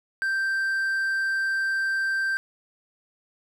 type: tone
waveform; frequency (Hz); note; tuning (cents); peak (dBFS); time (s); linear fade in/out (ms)
triangle; 1568; G6; 0; -21; 0.22-2.37; 0
effects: none